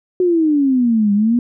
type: exponential two-way sweep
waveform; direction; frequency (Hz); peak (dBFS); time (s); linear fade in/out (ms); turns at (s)
sine; down then up; 370 to 199.9 to 246; -11; 0.2-1.39; 2; 1.13
effects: none